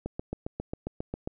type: click train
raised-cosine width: 2 ms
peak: -19 dBFS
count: 10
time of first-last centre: 0.06-1.275 s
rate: 7.41 Hz
effects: none